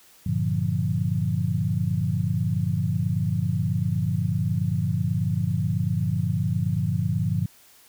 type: chord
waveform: sine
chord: G minor seventh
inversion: none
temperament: equal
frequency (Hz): 98 / 116.54 / 146.83 / 174.61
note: G2 / Bb2 / D3 / F3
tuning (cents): 0 / 0 / 0 / 0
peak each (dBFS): -27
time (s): 0.26-7.46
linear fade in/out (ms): 5
effects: white hiss -54 dBFS RMS until 7.88 s